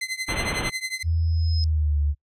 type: tone with tremolo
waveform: sawtooth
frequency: 2054 Hz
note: C7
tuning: 33 cents flat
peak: -20 dBFS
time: 0.01-1.03 s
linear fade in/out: 5 ms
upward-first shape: triangle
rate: 11 Hz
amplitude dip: 95%
type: low-pass noise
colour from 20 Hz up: pink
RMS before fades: -28 dBFS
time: 0.28-0.7 s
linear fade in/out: 10 ms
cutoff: 3500 Hz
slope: 96 dB/octave
type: tone with exponential growth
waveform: sine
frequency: 5120 Hz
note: D#8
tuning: 49 cents sharp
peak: -27 dBFS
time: 0.95-1.64 s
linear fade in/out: 0 ms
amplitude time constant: 150 ms
type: tone with pitch glide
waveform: sine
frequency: 82.4 to 72.99 Hz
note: E2 to D2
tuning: 0 to -10 cents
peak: -19 dBFS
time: 1.03-2.15 s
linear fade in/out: 50 ms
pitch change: -210 cents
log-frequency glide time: 1.52-1.98 s
effects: noise-tail reverb RT60 0.1 s tail -25 dB re dry + low-pass 11000 Hz 12 dB/octave